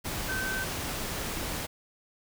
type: tone in noise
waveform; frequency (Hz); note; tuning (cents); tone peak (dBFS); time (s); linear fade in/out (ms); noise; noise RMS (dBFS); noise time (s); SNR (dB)
sine; 1539; G6; -32; -31; 0.28-0.65; 20; pink; -34; 0.04-1.67; 0
effects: none